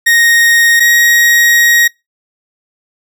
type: tone pair in turn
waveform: 40% pulse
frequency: 1864.7 / 1886.4 Hz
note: A#6 / A#6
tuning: 0 / +20 cents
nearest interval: unison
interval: 20 cents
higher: second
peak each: -5 dBFS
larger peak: neither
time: 0.06-0.8 / 0.8-1.88 s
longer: second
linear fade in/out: 10 ms
effects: noise-tail reverb RT60 0.2 s tail -23 dB re dry